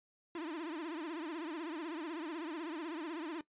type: tone with vibrato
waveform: 45% pulse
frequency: 321.6 Hz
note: E4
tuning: 43 cents flat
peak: -39 dBFS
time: 0.35-3.41 s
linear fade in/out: 2 ms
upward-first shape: triangle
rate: 16 Hz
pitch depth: 180 cents each way
effects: noise-tail reverb RT60 0.1 s tail -19 dB re dry + resampled to 8000 Hz